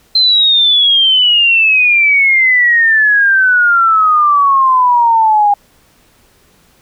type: exponential sweep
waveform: sine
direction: down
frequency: 4126 to 808 Hz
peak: -6 dBFS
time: 0.15-5.54 s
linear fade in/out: 5 ms
effects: pink hiss -50 dBFS RMS until 6.81 s